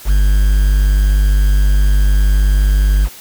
triangle tone with quantisation, 49.73 Hz, G1, 26 cents sharp, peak -6 dBFS, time 0.05-3.09 s, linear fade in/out 50 ms, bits 5, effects white hiss -36 dBFS RMS until 3.2 s

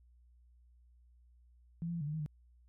sine tone with pitch steps, 167.6 / 170.9 / 168.8 / 144.4 / 150.6 / 158 / 149.8 Hz, E3 / F3 / E3 / D3 / D3 / D#3 / D3, +29 / -37 / +41 / -29 / +44 / +27 / +35 cents, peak -35 dBFS, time 1.82-2.261 s, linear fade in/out 0 ms, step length 63 ms, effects added 60 Hz sine -61 dBFS peak until 2.68 s

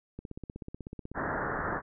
click train, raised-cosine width 3 ms, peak -27 dBFS, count 17, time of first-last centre 0.19-1.178 s, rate 16.2 Hz
white low-pass noise, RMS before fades -33 dBFS, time 1.14-1.82 s, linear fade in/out 50 ms, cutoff 1800 Hz, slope 96 dB/octave
effects none

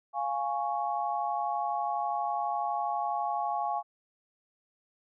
sine chord, Db major, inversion first, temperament equal, 698.5 / 830.6 / 1108.7 Hz, F5 / Ab5 / Db6, 0 / 0 / 0 cents, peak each -33 / -31 / -35 dBFS, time 0.13-3.83 s, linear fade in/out 50 ms, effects none

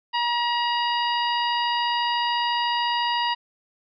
harmonic tone, 954 Hz, A#5, 40 cents sharp, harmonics 1 / 2 / 3 / 4 / 5, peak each -23 / -30 / -28 / -35 / -33 dBFS, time 0.13-3.35 s, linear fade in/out 20 ms, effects none

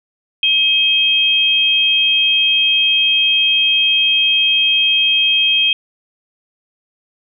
sine tone pair together, 2548 / 3210 Hz, D#7 / G7, +41 / +40 cents, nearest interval major third, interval 399 cents, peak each -16 / -12 dBFS, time 0.43-5.73 s, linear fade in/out 2 ms, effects none

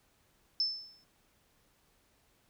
sine tone with exponential decay, 5274 Hz, E8, in tune, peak -25 dBFS, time 0.6-1.04 s, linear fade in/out 1 ms, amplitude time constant 94 ms, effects pink hiss -70 dBFS RMS until 2.49 s

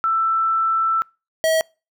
sine / square tone pair in turn, 1329 / 642.2 Hz, E6 / E5, +14 / -45 cents, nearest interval octave + minor second, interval 1259 cents, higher first, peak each -16 / -16 dBFS, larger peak neither, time 0.04-1.02 / 1.44-1.61 s, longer first, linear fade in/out 0 ms, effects noise-tail reverb RT60 0.3 s tail -26 dB re dry

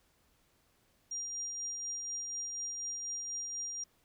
sine tone with tremolo, 5700 Hz, F8, 34 cents sharp, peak -35 dBFS, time 1.11-3.84 s, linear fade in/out 5 ms, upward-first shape triangle, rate 4.1 Hz, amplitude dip 35%, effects pink hiss -71 dBFS RMS until 4.04 s

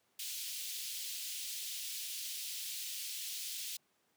pink high-pass noise, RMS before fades -42 dBFS, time 0.19-3.77 s, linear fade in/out 5 ms, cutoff 3000 Hz, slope 24 dB/octave, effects pink hiss -75 dBFS RMS until 4.16 s + high-pass 200 Hz 12 dB/octave

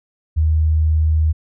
sine tone, 78.4 Hz, D#2, 14 cents sharp, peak -12 dBFS, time 0.36-1.33 s, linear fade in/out 20 ms, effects none

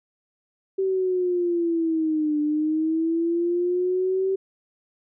sine linear two-way sweep, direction down then up, 386.3 to 297 to 386.3 Hz, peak -20 dBFS, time 0.78-4.36 s, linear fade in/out 10 ms, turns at 2.4 s, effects none

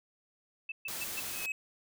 sine tone bursts, 2637 Hz, E7, in tune, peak -35 dBFS, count 4, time 0.69-1.2 s, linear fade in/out 5 ms, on 30 ms, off 130 ms
white noise, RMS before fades -39 dBFS, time 0.88-1.46 s, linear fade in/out 2 ms
triangle tone with exponential growth, 2558 Hz, D#7, 47 cents sharp, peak -28 dBFS, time 1.13-1.52 s, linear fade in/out 2 ms, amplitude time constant 84 ms
effects none

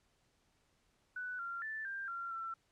sine tone with pitch steps, 1489 / 1382 / 1760 / 1588 / 1376 / 1344 Hz, F#6 / F6 / A6 / G6 / F6 / E6, +11 / -19 / 0 / +22 / -26 / +33 cents, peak -39 dBFS, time 1.16-2.54 s, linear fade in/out 5 ms, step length 230 ms, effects pink hiss -75 dBFS RMS until 2.71 s + low-pass 9000 Hz 12 dB/octave

